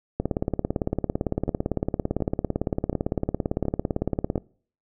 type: two click trains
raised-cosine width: 2 ms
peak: -10 / -15 dBFS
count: 75 / 5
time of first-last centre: 0.2-4.357 / 1.48-4.379 s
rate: 17.8 / 1.38 Hz
effects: noise-tail reverb RT60 0.5 s tail -24 dB re dry